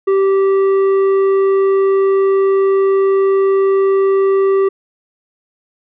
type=tone with tanh clipping; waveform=sine; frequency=389.1 Hz; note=G4; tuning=13 cents flat; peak=-11 dBFS; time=0.07-4.69 s; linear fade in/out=10 ms; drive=8 dB; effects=none